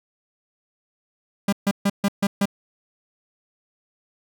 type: tone bursts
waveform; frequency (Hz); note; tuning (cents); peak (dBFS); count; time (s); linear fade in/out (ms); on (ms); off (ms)
45% pulse; 200; G3; +35; -17; 6; 1.48-2.456; 5; 46; 140
effects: none